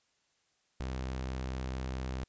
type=tone; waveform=sawtooth; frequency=64.6 Hz; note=C2; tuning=21 cents flat; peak=-31 dBFS; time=0.8-2.24 s; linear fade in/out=0 ms; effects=white hiss -74 dBFS RMS until 2.28 s + resampled to 16000 Hz